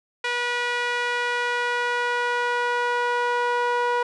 sawtooth tone with band-pass filter sweep, 484.7 Hz, B4, 32 cents flat, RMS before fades -24 dBFS, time 0.24-4.03 s, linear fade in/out 5 ms, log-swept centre 2100 to 1000 Hz, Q 1.3, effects resampled to 24000 Hz

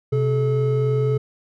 triangle tone pair together, 128.9 / 430.2 Hz, C3 / A4, -26 / -39 cents, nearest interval octave + major sixth, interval 2087 cents, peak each -17 / -19 dBFS, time 0.12-1.18 s, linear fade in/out 10 ms, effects none

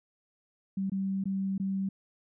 sine tone with dropouts, 193.4 Hz, G3, 23 cents flat, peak -28 dBFS, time 0.77-1.89 s, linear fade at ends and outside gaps 5 ms, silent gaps 0.898-0.918 / 1.24-1.255 / 1.58-1.598 s, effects none

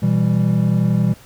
triangle chord, E minor, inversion second, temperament equal with one note detuned, 121.98 / 164.81 / 196 Hz, B2 / E3 / G3, -21 / 0 / 0 cents, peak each -16 dBFS, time 0.02-1.14 s, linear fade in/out 10 ms, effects pink hiss -46 dBFS RMS until 1.25 s

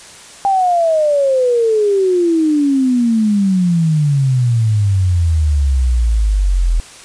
sine exponential sweep, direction down, 800 to 40.54 Hz, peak -10 dBFS, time 0.45-6.8 s, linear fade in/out 0 ms, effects white hiss -37 dBFS RMS until 7.04 s + resampled to 22050 Hz

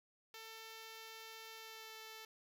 5% pulse tone with pitch glide, 446 to 441.1 Hz, A4 to A4, +23 to +4 cents, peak -39 dBFS, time 0.34-2.25 s, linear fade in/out 2 ms, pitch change -19 cents, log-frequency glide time 1.56-1.94 s, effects none

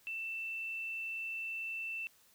sine tone with quantisation, 2669 Hz, E7, 21 cents sharp, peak -37 dBFS, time 0.07-2.07 s, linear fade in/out 0 ms, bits 11, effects white hiss -66 dBFS RMS until 2.34 s

